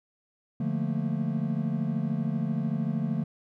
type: chord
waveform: triangle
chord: Bb major seventh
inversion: first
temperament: equal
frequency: 146.83 / 174.61 / 220 / 233.1 Hz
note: D3 / F3 / A3 / Bb3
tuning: 0 / 0 / 0 / 0 cents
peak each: -29 / -30 / -29 / -32 dBFS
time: 0.6-3.24 s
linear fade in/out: 5 ms
effects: none